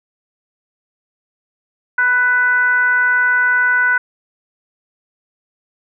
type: tone with frequency modulation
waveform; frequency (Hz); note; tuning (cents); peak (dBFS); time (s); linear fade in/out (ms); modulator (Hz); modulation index
sine; 1489; F#6; +11; -11; 1.98-3.98; 5; 501; 0.52
effects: none